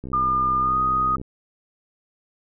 click train, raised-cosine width 3 ms, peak -21 dBFS, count 77, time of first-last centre 0.04-1.215 s, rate 64.7 Hz
sine tone with pitch glide, 1206 to 1244.9 Hz, D6 to D#6, +46 to +1 cents, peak -18 dBFS, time 0.13-1.16 s, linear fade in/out 5 ms, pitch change +55 cents, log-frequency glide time 0.59-0.79 s
effects none

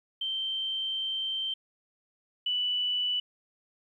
sine tone pair in turn, 3125 / 2969 Hz, G7 / F#7, -6 / +5 cents, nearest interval minor second, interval 89 cents, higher first, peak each -29 / -26 dBFS, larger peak second, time 0.21-1.54 / 2.46-3.2 s, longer first, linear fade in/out 5 ms, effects 11-bit

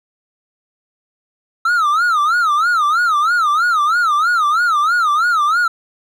triangle tone with vibrato, 1301 Hz, E6, 23 cents flat, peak -10 dBFS, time 1.65-5.68 s, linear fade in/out 5 ms, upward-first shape sine, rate 3.1 Hz, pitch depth 190 cents each way, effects none

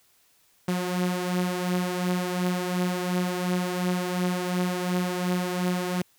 sawtooth beating tone pair, 179.5 / 182.3 Hz, F3 / F#3, +48 / -25 cents, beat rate 2.8 Hz, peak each -22 / -27 dBFS, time 0.68-6.02 s, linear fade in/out 5 ms, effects white hiss -63 dBFS RMS until 6.18 s

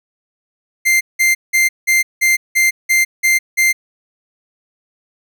45% pulse tone bursts, 2093 Hz, C7, in tune, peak -10 dBFS, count 9, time 0.85-3.73 s, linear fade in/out 20 ms, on 160 ms, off 180 ms, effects none

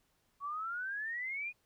sine exponential sweep, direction up, 1108.7 to 2489 Hz, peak -36 dBFS, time 0.4-1.53 s, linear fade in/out 50 ms, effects pink hiss -75 dBFS RMS until 1.65 s

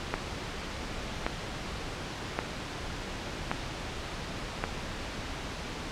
click train, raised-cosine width 0.5 ms, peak -12 dBFS, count 5, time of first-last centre 0.14-4.639 s, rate 0.889 Hz, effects pink hiss -37 dBFS RMS until 5.91 s + low-pass 5000 Hz 12 dB/octave

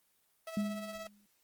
sawtooth tone with tremolo, 652 Hz, E5, 19 cents flat, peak -36 dBFS, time 0.47-1.07 s, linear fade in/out 2 ms, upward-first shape triangle, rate 17 Hz, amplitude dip 55%
sine tone with exponential decay, 205.9 Hz, G#3, 15 cents flat, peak -28 dBFS, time 0.57-1.26 s, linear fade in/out 2 ms, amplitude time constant 150 ms
effects white hiss -73 dBFS RMS until 1.43 s + Opus 24 kbps

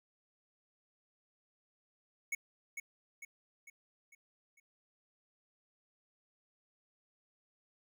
square tone with echo, 2217 Hz, C#7, in tune, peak -34 dBFS, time 2.32-2.35 s, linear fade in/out 5 ms, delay 450 ms, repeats 5, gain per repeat -6 dB, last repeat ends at 4.6 s, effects none

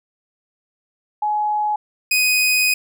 sine / sawtooth tone pair in turn, 843 / 2499 Hz, G#5 / D#7, +26 / +7 cents, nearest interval octave + perfect fifth, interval 1881 cents, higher second, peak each -17 / -11 dBFS, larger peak second, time 1.22-1.76 / 2.11-2.74 s, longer second, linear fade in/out 5 ms, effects none

